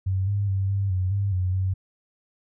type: tone with pitch steps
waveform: sine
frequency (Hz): 95 / 101 / 96.7 / 98.7 / 92.5 / 99.7 / 91.7 / 94.3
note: F#2 / G#2 / G2 / G2 / F#2 / G2 / F#2 / F#2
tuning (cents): +46 / -48 / -23 / +12 / 0 / +30 / -15 / +33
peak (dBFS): -21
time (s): 0.06-1.74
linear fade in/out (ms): 10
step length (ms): 210
effects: none